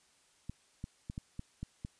clicks, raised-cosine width 5 ms, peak -27 dBFS, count 7, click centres 0.496 / 0.841 / 1.099 / 1.179 / 1.394 / 1.63 / 1.849 s, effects white hiss -68 dBFS RMS until 1.99 s + resampled to 22050 Hz

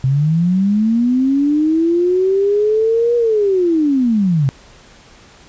sine linear two-way sweep, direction up then down, 128.2 to 480 to 128.2 Hz, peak -11 dBFS, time 0.04-4.49 s, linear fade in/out 0 ms, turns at 3.16 s, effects pink hiss -44 dBFS RMS until 5.48 s + resampled to 16000 Hz

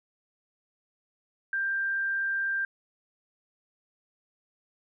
sine tone, 1584 Hz, G6, 18 cents sharp, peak -26 dBFS, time 1.53-2.65 s, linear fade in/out 2 ms, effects none

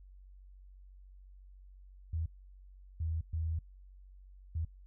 sine tone bursts at uneven times, 80.8 Hz, E2, 34 cents flat, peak -32 dBFS, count 4, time 2.13-2.26 / 3-3.21 / 3.33-3.59 / 4.55-4.65 s, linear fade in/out 5 ms, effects noise-tail reverb RT60 0.1 s tail -21 dB re dry + added 47 Hz sine -52 dBFS peak until 4.86 s

